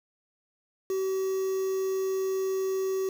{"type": "tone with quantisation", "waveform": "triangle", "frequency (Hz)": 381.4, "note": "G4", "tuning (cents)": -47, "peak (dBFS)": -24, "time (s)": [0.9, 3.09], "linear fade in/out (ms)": 2, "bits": 7, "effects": []}